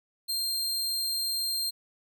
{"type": "tone", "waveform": "sawtooth", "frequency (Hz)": 4186, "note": "C8", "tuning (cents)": 0, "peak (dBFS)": -25, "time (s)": [0.28, 1.71], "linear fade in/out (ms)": 20, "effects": []}